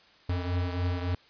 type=beating tone pair; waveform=square; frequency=88.3 / 91.8 Hz; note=F2 / F#2; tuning=+20 / -13 cents; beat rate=3.5 Hz; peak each=-29 / -35 dBFS; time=0.29-1.15 s; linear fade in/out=5 ms; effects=white hiss -58 dBFS RMS until 1.29 s + resampled to 11025 Hz